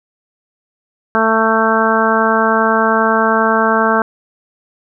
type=harmonic tone; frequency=222.5 Hz; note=A3; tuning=20 cents sharp; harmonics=1 / 2 / 3 / 4 / 5 / 6 / 7; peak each=-18 / -18 / -18 / -18 / -18 / -18 / -18 dBFS; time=1.15-4.02 s; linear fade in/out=0 ms; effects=none